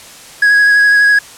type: tone with vibrato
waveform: triangle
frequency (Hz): 1661.2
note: G#6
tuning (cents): 0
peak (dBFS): -4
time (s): 0.42-1.19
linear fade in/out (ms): 5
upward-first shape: sine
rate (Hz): 12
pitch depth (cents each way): 15
effects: white hiss -35 dBFS RMS until 1.37 s + low-pass 10000 Hz 12 dB/octave